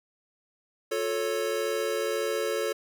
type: chord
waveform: square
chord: F augmented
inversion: none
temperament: equal with one note detuned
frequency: 358.2 / 440 / 554.4 Hz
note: F4 / A4 / C#5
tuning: +44 / 0 / 0 cents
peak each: -35 / -30 / -32 dBFS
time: 0.91-2.73 s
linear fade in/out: 10 ms
effects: none